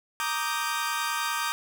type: chord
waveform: sawtooth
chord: Eb major seventh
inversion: second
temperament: equal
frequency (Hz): 932.3 / 1174.7 / 1244.5 / 1568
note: Bb5 / D6 / Eb6 / G6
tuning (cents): 0 / 0 / 0 / 0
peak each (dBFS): -29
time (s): 0.2-1.52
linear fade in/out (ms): 0
effects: 10-bit